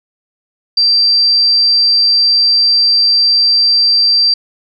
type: tone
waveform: sine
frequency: 4699 Hz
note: D8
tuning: in tune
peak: -7 dBFS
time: 0.77-4.34 s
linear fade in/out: 5 ms
effects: none